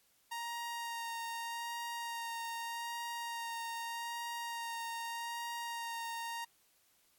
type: tone with vibrato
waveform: sawtooth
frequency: 932.3 Hz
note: A#5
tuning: in tune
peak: -35 dBFS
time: 0.31-6.45 s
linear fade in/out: 10 ms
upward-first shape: sine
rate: 0.82 Hz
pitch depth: 14 cents each way
effects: white hiss -71 dBFS RMS until 7.18 s + AAC 64 kbps